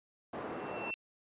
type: band-pass noise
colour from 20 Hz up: pink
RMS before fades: -41 dBFS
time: 0.33-0.91 s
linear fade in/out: 5 ms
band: 280 to 1100 Hz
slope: 12 dB/octave
type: tone with exponential growth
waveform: sine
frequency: 2694 Hz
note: E7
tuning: 37 cents sharp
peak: -34 dBFS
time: 0.38-0.94 s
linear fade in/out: 0 ms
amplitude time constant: 120 ms
effects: resampled to 8000 Hz